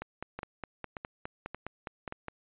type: two click trains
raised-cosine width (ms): 0.5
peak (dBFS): -22 / -23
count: 12 / 4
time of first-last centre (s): 0.02-2.283 / 0.39-2.124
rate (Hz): 4.86 / 1.73
effects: resampled to 8000 Hz